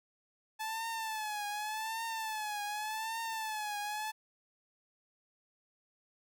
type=tone with vibrato; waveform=sawtooth; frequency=867 Hz; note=A5; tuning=26 cents flat; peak=-32 dBFS; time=0.59-4.12 s; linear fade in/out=20 ms; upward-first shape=triangle; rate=0.86 Hz; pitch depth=96 cents each way; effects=none